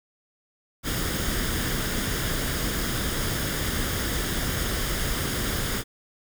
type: noise with comb filter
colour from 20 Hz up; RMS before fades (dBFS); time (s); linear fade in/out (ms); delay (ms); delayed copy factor
pink; -27; 0.83-5.84; 50; 0.59; +0.5
effects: none